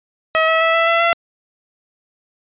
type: tone with pitch steps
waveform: 15% pulse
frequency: 640 / 647.4 / 655 / 662.6 / 670.3 / 678.1 Hz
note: D#5 / E5 / E5 / E5 / E5 / E5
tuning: +49 / -31 / -11 / +9 / +29 / +49 cents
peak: -6 dBFS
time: 0.35-1.13 s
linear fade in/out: 0 ms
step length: 130 ms
effects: resampled to 8000 Hz